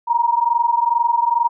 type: tone pair together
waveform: sine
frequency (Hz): 932.3 / 954.6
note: A#5 / A#5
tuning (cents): 0 / +41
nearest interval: unison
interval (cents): 41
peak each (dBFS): -17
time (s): 0.07-1.49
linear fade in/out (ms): 20
effects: none